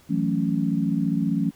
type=chord; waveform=sine; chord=F# minor seventh; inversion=third; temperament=equal; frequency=164.81 / 185 / 220 / 277.2 Hz; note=E3 / F#3 / A3 / C#4; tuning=0 / 0 / 0 / 0 cents; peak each=-26 dBFS; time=0.09-1.51 s; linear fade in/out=20 ms; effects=pink hiss -55 dBFS RMS until 1.55 s